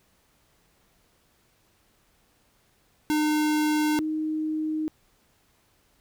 square / sine tone pair in turn, 303.8 / 311.1 Hz, D#4 / D#4, -41 / 0 cents, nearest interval unison, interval 41 cents, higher second, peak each -22 / -25 dBFS, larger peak first, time 3.1-3.99 / 3.99-4.88 s, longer neither, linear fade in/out 0 ms, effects pink hiss -65 dBFS RMS until 6 s

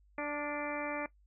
harmonic tone with a mistuned harmonic, 293.7 Hz, D4, in tune, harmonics 1 / 2 / 3 / 4 / 5 / 6 / 7 / 8, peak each -40 / -39 / -43 / -44 / -47 / -46 / -44 / -45 dBFS, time 0.18-1.06 s, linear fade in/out 2 ms, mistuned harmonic 5, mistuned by -33 cents, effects noise-tail reverb RT60 0.1 s tail -18 dB re dry + added 50 Hz sine -62 dBFS peak until 1.26 s

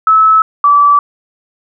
sine tone pair in turn, 1300 / 1155.7 Hz, E6 / D6, -24 / -28 cents, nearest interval major second, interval 204 cents, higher first, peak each -4 dBFS, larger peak neither, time 0.07-0.42 / 0.64-0.99 s, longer neither, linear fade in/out 2 ms, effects none

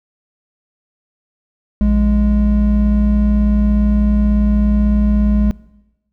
triangle tone pair together, 58.28 / 207.7 Hz, A#1 / G#3, 0 / 0 cents, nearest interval octave + minor seventh, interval 2200 cents, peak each -11 dBFS, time 1.81-5.51 s, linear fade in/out 0 ms, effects noise-tail reverb RT60 1.0 s tail -21 dB re dry

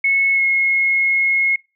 sine tone with pitch glide, 2194 to 2165 Hz, C#7 to C#7, -18 to -41 cents, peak -13 dBFS, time 0.04-1.56 s, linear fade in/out 5 ms, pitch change -23 cents, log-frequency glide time 0.32-0.43 s, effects noise-tail reverb RT60 0.3 s tail -25 dB re dry

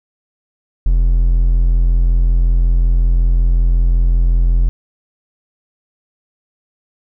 triangle tone, 42.7 Hz, F1, 38 cents flat, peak -7 dBFS, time 0.86-4.69 s, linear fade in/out 0 ms, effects none

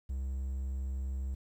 triangle tone, 66.2 Hz, C2, 21 cents sharp, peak -31 dBFS, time 0.09-1.35 s, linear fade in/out 10 ms, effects 11-bit

